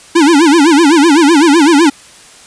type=tone with vibrato; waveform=square; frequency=310 Hz; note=D#4; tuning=6 cents flat; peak=-5 dBFS; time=0.15-1.9 s; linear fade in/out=10 ms; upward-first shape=sine; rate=7.9 Hz; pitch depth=200 cents each way; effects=white hiss -38 dBFS RMS until 2.46 s + resampled to 22050 Hz